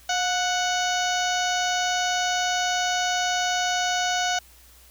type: harmonic tone with a mistuned harmonic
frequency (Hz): 740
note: F#5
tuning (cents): 0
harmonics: 1 / 2 / 3 / 4 / 5 / 6 / 7 / 8 / 9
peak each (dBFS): -25 / -28 / -35 / -31 / -34 / -36 / -38 / -33 / -35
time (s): 0.09-4.39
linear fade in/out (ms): 5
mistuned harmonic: 1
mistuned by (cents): -47
effects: added 60 Hz sine -53 dBFS peak until 4.9 s + white hiss -53 dBFS RMS until 4.9 s